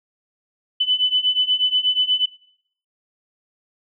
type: beating tone pair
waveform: sine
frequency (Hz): 3000 / 3008.3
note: F#7 / F#7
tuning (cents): +23 / +28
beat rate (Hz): 8.3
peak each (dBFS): -20 / -18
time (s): 0.8-2.26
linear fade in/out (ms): 10
effects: noise-tail reverb RT60 0.6 s tail -19 dB re dry